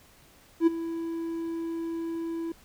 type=tone with ADSR envelope; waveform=triangle; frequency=331.2 Hz; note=E4; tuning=8 cents sharp; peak=-13 dBFS; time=0.6-2.52 s; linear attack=69 ms; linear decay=16 ms; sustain=-15 dB; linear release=3 ms; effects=pink hiss -57 dBFS RMS until 2.64 s